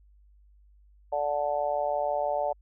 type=harmonic tone; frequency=146.2 Hz; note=D3; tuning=7 cents flat; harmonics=3 / 4 / 5 / 6; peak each=-40 / -28 / -30 / -33 dBFS; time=1.12-2.53 s; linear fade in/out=10 ms; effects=added 50 Hz sine -55 dBFS peak until 2.61 s